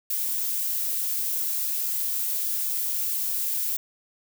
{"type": "noise", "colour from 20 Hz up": "violet", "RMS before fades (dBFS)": -27, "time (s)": [0.1, 3.77], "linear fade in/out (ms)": 5, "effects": []}